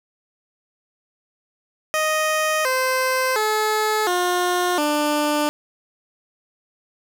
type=tone with pitch steps; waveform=15% pulse; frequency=622.3 / 517.3 / 430 / 357.4 / 297.1 Hz; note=D#5 / C5 / A4 / F4 / D4; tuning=0 / -20 / -40 / +40 / +20 cents; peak=-12 dBFS; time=1.94-5.49 s; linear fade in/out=0 ms; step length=710 ms; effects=none